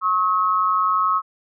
sine tone pair together, 1091.1 / 1280 Hz, C#6 / D#6, -28 / +49 cents, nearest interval minor third, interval 277 cents, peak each -19 dBFS, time 0.01-1.22 s, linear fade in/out 50 ms, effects none

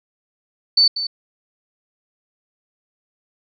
sine tone with echo, 4516 Hz, C#8, 31 cents sharp, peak -10 dBFS, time 0.77-0.88 s, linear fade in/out 5 ms, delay 190 ms, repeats 1, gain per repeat -11 dB, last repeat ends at 1.07 s, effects none

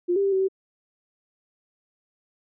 sine tone with pitch steps, 352.8 / 396.6 / 393.6 / 380.9 / 383.5 Hz, F4 / G4 / G4 / G4 / G4, +18 / +20 / +7 / -50 / -38 cents, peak -19 dBFS, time 0.08-0.485 s, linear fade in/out 20 ms, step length 81 ms, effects none

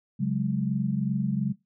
sine chord, C# suspended fourth, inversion none, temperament equal with one note detuned, 137.63 / 185 / 207.7 Hz, C#3 / F#3 / G#3, -12 / 0 / 0 cents, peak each -28 dBFS, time 0.19-1.53 s, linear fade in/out 20 ms, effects noise-tail reverb RT60 0.2 s tail -20 dB re dry

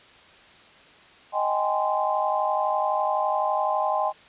sine chord, Ab major seventh, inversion second, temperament just, 623 / 778.7 / 830.6 / 1038.3 Hz, Eb5 / G5 / Ab5 / C6, +2 / -12 / 0 / -14 cents, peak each -27 dBFS, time 1.32-4.13 s, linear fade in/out 50 ms, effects white hiss -51 dBFS RMS until 4.28 s + resampled to 8000 Hz

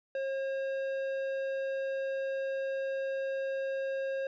sine tone with tanh clipping, 539 Hz, C#5, 49 cents flat, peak -33 dBFS, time 0.15-4.27 s, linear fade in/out 2 ms, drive 11 dB, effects none

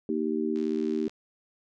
sine chord, Eb major, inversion second, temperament just, 233.3 / 311.1 / 388.9 Hz, Bb3 / Eb4 / G4, +2 / 0 / -14 cents, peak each -30 dBFS, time 0.09-1.08 s, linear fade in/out 2 ms
click train, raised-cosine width 0.2 ms, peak -32 dBFS, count 41, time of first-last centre 0.56-1.095 s, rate 74.7 Hz
effects none

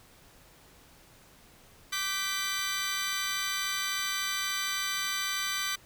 15% pulse chord, G major, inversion second, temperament equal with one note detuned, 1174.7 / 1538.4 / 1975.5 Hz, D6 / G6 / B6, 0 / -33 / 0 cents, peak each -28 dBFS, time 1.92-5.76 s, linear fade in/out 10 ms, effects pink hiss -57 dBFS RMS until 5.85 s

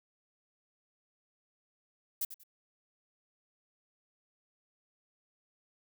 violet noise with echo, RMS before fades -33 dBFS, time 2.21-2.25 s, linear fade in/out 5 ms, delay 93 ms, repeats 2, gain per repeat -12 dB, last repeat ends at 2.436 s, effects none

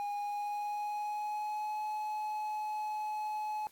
triangle tone with pitch glide, 820 to 851.4 Hz, G#5 to G#5, -22 to +43 cents, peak -32 dBFS, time 0-3.67 s, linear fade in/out 0 ms, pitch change +65 cents, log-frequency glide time 0.11-1.83 s, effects white hiss -63 dBFS RMS until 3.71 s + AAC 64 kbps

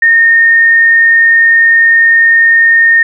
sine tone, 1835 Hz, A#6, 28 cents flat, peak -3 dBFS, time 0.02-3.03 s, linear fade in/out 5 ms, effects none

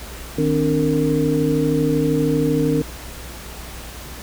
sine tone cluster, 154.4 / 263.5 / 296.3 / 460.3 Hz, D#3 / C4 / D4 / A#4, -13 / +12 / +15 / -22 cents, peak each -21 dBFS, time 0.38-2.82 s, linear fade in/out 5 ms, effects added 60 Hz sine -36 dBFS peak until 4.22 s + pink hiss -36 dBFS RMS until 4.22 s

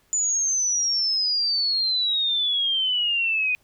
sine exponential sweep, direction down, 7040 to 2472 Hz, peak -20 dBFS, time 0.13-3.55 s, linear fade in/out 0 ms, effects pink hiss -63 dBFS RMS until 3.63 s

